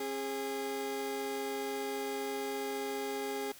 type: tone pair together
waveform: 30% pulse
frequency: 269 / 410.9 Hz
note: C4 / G#4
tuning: +48 / -18 cents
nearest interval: perfect fifth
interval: 734 cents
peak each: -39 / -33 dBFS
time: 0-3.52 s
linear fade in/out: 5 ms
effects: white hiss -54 dBFS RMS until 3.59 s